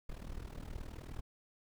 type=noise with amplitude modulation; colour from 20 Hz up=brown; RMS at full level=-41 dBFS; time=0.09-1.21 s; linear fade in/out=5 ms; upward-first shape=sine; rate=39.2 Hz; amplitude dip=85%; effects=none